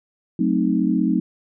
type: chord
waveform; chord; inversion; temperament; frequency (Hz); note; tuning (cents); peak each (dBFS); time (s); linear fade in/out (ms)
sine; F# diminished seventh; none; equal; 185 / 220 / 261.6 / 311.1; F#3 / A3 / C4 / Eb4; 0 / 0 / 0 / 0; -22; 0.39-1.2; 5
effects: none